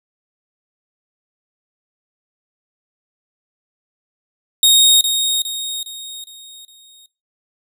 sawtooth tone with echo, 3729 Hz, A#7, in tune, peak -5 dBFS, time 4.63-5.01 s, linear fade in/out 2 ms, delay 410 ms, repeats 5, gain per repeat -7 dB, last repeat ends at 7.06 s, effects noise-tail reverb RT60 0.3 s tail -23 dB re dry

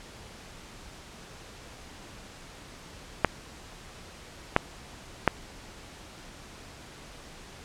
clicks, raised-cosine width 0.5 ms, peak -3 dBFS, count 3, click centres 3.247 / 4.564 / 5.277 s, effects pink hiss -47 dBFS RMS until 7.64 s + low-pass 8000 Hz 12 dB/octave

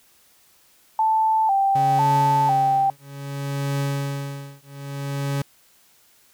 sine tone with vibrato, 830.6 Hz, G#5, in tune, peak -16 dBFS, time 0.99-2.9 s, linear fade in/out 2 ms, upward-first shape square, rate 1 Hz, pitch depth 100 cents each way
40% pulse tone with tremolo, 140 Hz, C#3, 18 cents sharp, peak -20 dBFS, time 1.75-5.42 s, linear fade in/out 5 ms, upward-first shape triangle, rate 0.61 Hz, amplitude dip 100%
effects white hiss -57 dBFS RMS until 6.33 s

